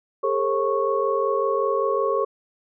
sine tone cluster, 407.3 / 452.6 / 540 / 1104 Hz, G#4 / A4 / C#5 / C#6, -34 / +49 / -45 / -7 cents, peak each -25 dBFS, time 0.23-2.25 s, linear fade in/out 10 ms, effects none

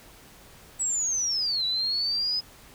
sine linear two-way sweep, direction down then up, 7902 to 3911 to 5070 Hz, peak -24 dBFS, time 0.79-2.41 s, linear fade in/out 20 ms, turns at 1.65 s, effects pink hiss -51 dBFS RMS until 2.74 s

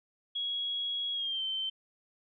sine tone with pitch glide, 3322 to 3100 Hz, G#7 to G7, 0 to -20 cents, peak -31 dBFS, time 0.35-1.7 s, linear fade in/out 10 ms, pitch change -120 cents, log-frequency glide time 1.13-1.43 s, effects none

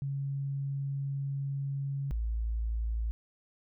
sine tone pair in turn, 138.59 / 55.93 Hz, C#3 / A1, 0 / +29 cents, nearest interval octave + major third, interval 1571 cents, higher first, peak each -31 / -29 dBFS, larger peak second, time 0.02-2.11 / 2.11-3.11 s, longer first, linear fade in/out 0 ms, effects none

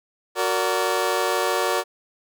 20% pulse chord, Gb augmented, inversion none, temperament just, 370 / 462.5 / 578.1 Hz, Gb4 / Bb4 / D5, 0 / -14 / -27 cents, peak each -20 dBFS, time 0.35-1.84 s, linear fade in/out 50 ms, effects none

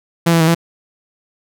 sawtooth tone with pitch steps, 168.4 / 166.2 / 160.6 / 167.8 Hz, E3 / E3 / E3 / E3, +37 / +15 / -45 / +31 cents, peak -6 dBFS, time 0.26-0.548 s, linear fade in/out 10 ms, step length 72 ms, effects none

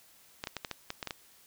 clicks, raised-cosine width 0.2 ms, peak -18 dBFS, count 9, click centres 0.439 / 0.472 / 0.567 / 0.648 / 0.713 / 0.904 / 1.028 / 1.073 / 1.108 s, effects white hiss -60 dBFS RMS until 1.46 s

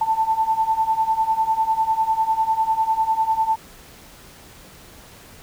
sine beating tone pair, 880 / 890 Hz, A5 / A5, 0 / +20 cents, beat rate 10 Hz, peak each -22 / -19 dBFS, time 0.01-3.56 s, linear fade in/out 5 ms, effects pink hiss -45 dBFS RMS until 5.42 s

